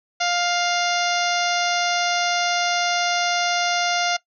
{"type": "harmonic tone", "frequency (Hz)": 702, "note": "F5", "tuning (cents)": 9, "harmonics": [1, 2, 3, 4, 5, 6, 7, 8, 9], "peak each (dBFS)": [-23, -26, -28, -29, -30, -31, -31, -32, -33], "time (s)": [0.2, 4.17], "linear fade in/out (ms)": 10, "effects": ["noise-tail reverb RT60 0.1 s tail -19 dB re dry"]}